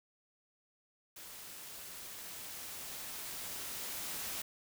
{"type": "noise with level ramp", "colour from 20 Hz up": "white", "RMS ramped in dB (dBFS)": [-50, -40], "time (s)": [1.16, 4.42], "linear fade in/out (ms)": 5, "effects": []}